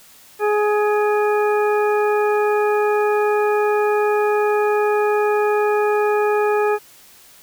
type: harmonic tone with a mistuned harmonic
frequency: 418.7 Hz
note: G#4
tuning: 14 cents sharp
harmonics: 1 / 2 / 3 / 4 / 6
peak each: -16 / -22 / -26 / -28 / -32 dBFS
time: 0.39-6.79 s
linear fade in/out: 50 ms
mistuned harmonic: 6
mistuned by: -49 cents
effects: white hiss -47 dBFS RMS until 7.42 s